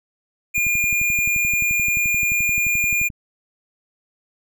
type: tone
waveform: square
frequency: 2417 Hz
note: D7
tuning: 49 cents sharp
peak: -18 dBFS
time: 0.54-3.09 s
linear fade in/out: 20 ms
type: click train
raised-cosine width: 5 ms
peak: -21 dBFS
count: 30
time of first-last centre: 0.58-3.102 s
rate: 11.5 Hz
effects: none